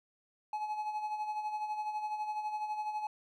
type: tone with tremolo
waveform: triangle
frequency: 850 Hz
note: G#5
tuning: 40 cents sharp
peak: -30 dBFS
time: 0.53-3.07 s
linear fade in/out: 2 ms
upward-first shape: sine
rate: 12 Hz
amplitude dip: 55%
effects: none